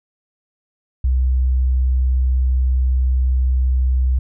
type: tone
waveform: sine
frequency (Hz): 63.9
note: C2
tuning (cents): -40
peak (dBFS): -13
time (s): 1.04-4.19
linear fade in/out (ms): 5
effects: none